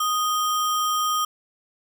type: tone with sample-and-hold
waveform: sine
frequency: 1242 Hz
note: D#6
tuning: 3 cents flat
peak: -20 dBFS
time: 0-1.25 s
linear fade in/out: 5 ms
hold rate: 4410 Hz
effects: none